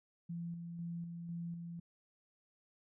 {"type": "tone with tremolo", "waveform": "sine", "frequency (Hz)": 170, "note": "F3", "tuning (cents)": -46, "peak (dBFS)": -39, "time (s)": [0.29, 1.8], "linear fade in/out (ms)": 10, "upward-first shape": "square", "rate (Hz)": 2, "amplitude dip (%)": 35, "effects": []}